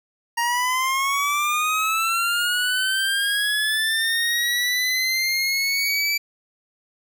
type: linear sweep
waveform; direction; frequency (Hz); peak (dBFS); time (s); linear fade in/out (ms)
25% pulse; up; 932.3 to 2324; -16; 0.37-6.18; 10
effects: 9-bit